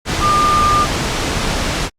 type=tone in noise; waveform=sine; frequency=1202 Hz; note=D6; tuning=40 cents sharp; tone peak=-11 dBFS; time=0.2-0.87 s; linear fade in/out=50 ms; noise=pink; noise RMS=-18 dBFS; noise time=0.05-1.9 s; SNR=+4 dB; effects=low-pass 7000 Hz 12 dB/octave + Opus 48 kbps